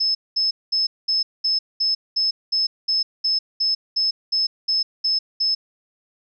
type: tone bursts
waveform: sine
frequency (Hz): 5220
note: E8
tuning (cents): -18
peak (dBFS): -17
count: 16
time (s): 0-5.55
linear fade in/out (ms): 10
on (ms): 150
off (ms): 210
effects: none